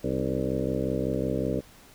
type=harmonic tone with a mistuned harmonic; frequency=65.41 Hz; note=C2; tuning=in tune; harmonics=1 / 2 / 3 / 4 / 5 / 6 / 7 / 8 / 9; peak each=-37 / -33 / -33 / -33 / -34 / -35 / -33 / -34 / -36 dBFS; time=0.03-1.61 s; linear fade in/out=20 ms; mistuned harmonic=5; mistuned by=-68 cents; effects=pink hiss -53 dBFS RMS until 1.94 s